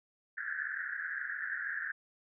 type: band-pass noise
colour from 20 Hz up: pink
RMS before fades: -38 dBFS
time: 0.37-1.92 s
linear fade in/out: 10 ms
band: 1500 to 1800 Hz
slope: 96 dB/octave
effects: none